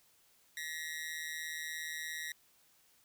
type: tone with amplitude modulation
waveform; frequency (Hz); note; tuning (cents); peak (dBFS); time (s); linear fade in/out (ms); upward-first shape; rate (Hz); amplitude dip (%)
sawtooth; 1900; A#6; +33; -32; 0.57-2.32; 2; sine; 157; 85
effects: white hiss -68 dBFS RMS until 3.04 s